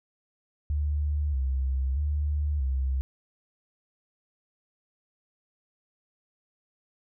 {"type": "tone with vibrato", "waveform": "sine", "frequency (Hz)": 69.8, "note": "C#2", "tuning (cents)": 13, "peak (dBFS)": -24, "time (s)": [0.7, 3.01], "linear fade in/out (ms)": 0, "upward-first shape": "square", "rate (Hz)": 0.79, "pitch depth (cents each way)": 95, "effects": []}